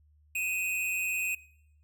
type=tone pair together; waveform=square; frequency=2511 / 2697 Hz; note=D#7 / E7; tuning=+15 / +39 cents; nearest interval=minor second; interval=124 cents; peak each=-31 / -37 dBFS; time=0.35-1.35 s; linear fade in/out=5 ms; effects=noise-tail reverb RT60 0.8 s tail -22 dB re dry + added 75 Hz sine -60 dBFS peak until 1.83 s